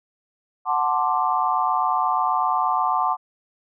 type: chord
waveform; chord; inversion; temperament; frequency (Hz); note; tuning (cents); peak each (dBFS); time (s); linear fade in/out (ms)
sine; D dominant seventh; first; equal; 740 / 880 / 1046.5 / 1174.7; F#5 / A5 / C6 / D6; 0 / 0 / 0 / 0; -24; 0.65-3.17; 50
effects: none